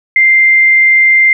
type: tone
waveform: sine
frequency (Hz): 2093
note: C7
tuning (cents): 0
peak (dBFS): -4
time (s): 0.16-1.33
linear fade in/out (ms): 2
effects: none